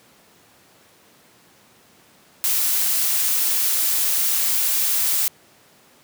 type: noise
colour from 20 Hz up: blue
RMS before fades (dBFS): -20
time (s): 2.44-5.28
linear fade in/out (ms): 0
effects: pink hiss -53 dBFS RMS until 6.03 s + high-pass 150 Hz 12 dB/octave